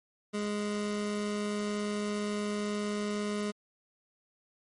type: tone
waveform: 25% pulse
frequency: 207.7 Hz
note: G#3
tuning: in tune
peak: -27 dBFS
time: 0.33-3.52 s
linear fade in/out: 20 ms
effects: MP3 48 kbps